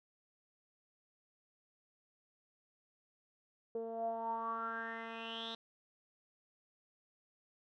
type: tone with low-pass filter sweep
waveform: 10% pulse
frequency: 227.3 Hz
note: A#3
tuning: 43 cents flat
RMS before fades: -41 dBFS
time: 3.75-5.55 s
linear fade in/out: 2 ms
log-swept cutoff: 480 to 3900 Hz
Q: 8.7
effects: none